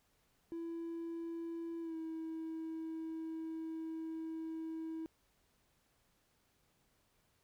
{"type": "tone with pitch glide", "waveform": "triangle", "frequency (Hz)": [333.6, 322.6], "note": ["E4", "E4"], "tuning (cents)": [21, -37], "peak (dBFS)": -37, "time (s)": [0.52, 5.06], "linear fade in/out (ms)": 0, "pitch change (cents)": -58, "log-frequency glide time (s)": [1.81, 1.96], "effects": ["tanh soft clip ceiling -35 dBFS", "pink hiss -75 dBFS RMS until 7.43 s"]}